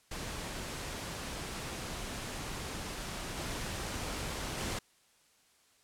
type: noise with level steps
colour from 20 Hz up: pink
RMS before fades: -40 / -38 / -36 dBFS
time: 0.11-4.79 s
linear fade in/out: 5 ms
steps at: 3.37 / 4.58 s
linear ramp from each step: 2 ms
effects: white hiss -67 dBFS RMS until 5.83 s + low-pass 10000 Hz 12 dB/octave